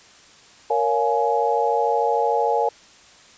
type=chord; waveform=sine; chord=Bb minor seventh; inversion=none; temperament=just; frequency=466.2 / 559.4 / 699.2 / 839.1 Hz; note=Bb4 / Db5 / F5 / Ab5; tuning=0 / +16 / +2 / +18 cents; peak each=-22 / -25 / -25 / -21 dBFS; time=0.7-2.69 s; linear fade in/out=5 ms; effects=white hiss -49 dBFS RMS until 3.37 s + resampled to 16000 Hz